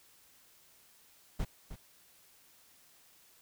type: noise with echo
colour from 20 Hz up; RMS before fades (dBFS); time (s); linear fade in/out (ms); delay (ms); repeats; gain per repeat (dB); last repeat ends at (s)
brown; -33; 1.39-1.45; 10; 310; 1; -11; 1.76
effects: white hiss -63 dBFS RMS until 3.41 s